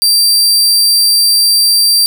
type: tone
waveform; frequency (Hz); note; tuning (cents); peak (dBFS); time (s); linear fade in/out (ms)
sawtooth; 4699; D8; 0; -4; 0.02-2.06; 0
effects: none